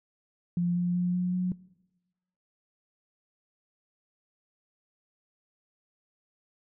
sine tone with pitch steps, 174.61 / 176.33 / 178.07 / 179.83 / 181.6 Hz, F3 / F3 / F3 / F#3 / F#3, 0 / +17 / +34 / -49 / -32 cents, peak -24 dBFS, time 0.57-1.52 s, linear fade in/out 2 ms, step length 190 ms, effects noise-tail reverb RT60 1.0 s tail -21 dB re dry

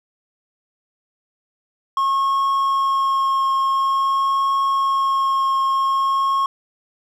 triangle tone with vibrato, 1085 Hz, C#6, 37 cents flat, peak -14 dBFS, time 1.97-6.46 s, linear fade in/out 2 ms, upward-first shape triangle, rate 0.48 Hz, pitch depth 12 cents each way, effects none

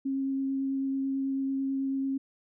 sine tone with vibrato, 270.2 Hz, C#4, 44 cents flat, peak -27 dBFS, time 0.05-2.18 s, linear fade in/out 10 ms, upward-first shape triangle, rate 9.1 Hz, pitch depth 10 cents each way, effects none

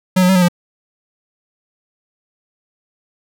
square tone with pitch steps, 185.2 / 181.2 / 189.9 / 181.2 / 175.4 Hz, F#3 / F#3 / F#3 / F#3 / F3, +2 / -36 / +45 / -36 / +8 cents, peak -10 dBFS, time 0.16-0.485 s, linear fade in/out 10 ms, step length 65 ms, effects none

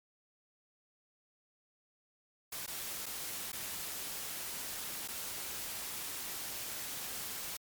white noise with dropouts, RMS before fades -41 dBFS, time 2.52-7.57 s, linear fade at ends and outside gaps 5 ms, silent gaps 2.664-2.676 / 3.059-3.063 / 3.519-3.529 / 5.078-5.084 s, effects MP3 96 kbps

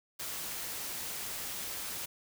white noise with amplitude modulation, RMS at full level -38 dBFS, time 0.19-2.06 s, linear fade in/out 10 ms, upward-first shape sine, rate 208 Hz, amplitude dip 25%, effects none

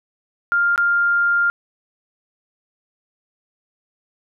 sine tone with dropouts, 1400 Hz, F6, 4 cents sharp, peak -14 dBFS, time 0.52-1.5 s, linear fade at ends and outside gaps 0 ms, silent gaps 0.76-0.778 s, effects none

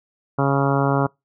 harmonic tone, 138.59 Hz, C#3, in tune, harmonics 1 / 2 / 3 / 4 / 5 / 6 / 7 / 8 / 9 / 10, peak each -20 / -23 / -25 / -26 / -27 / -28 / -28 / -29 / -30 / -30 dBFS, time 0.38-1.07 s, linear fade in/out 10 ms, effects noise-tail reverb RT60 0.2 s tail -25 dB re dry

